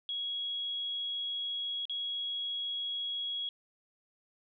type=tone with dropouts; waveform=sine; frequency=3322 Hz; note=G#7; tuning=in tune; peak=-33 dBFS; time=0.09-3.49 s; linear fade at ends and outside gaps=1 ms; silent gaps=1.854-1.896 s; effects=none